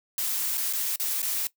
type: noise with dropouts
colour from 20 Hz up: blue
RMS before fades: -28 dBFS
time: 0.18-1.47 s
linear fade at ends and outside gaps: 1 ms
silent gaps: 0.573-0.578 / 0.727-0.734 / 0.959-0.998 / 1.219-1.228 s
effects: noise-tail reverb RT60 0.1 s tail -19 dB re dry